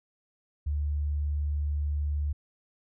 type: tone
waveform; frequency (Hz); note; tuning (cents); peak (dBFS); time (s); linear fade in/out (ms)
sine; 73.42; D2; 0; -26; 0.66-2.33; 10
effects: none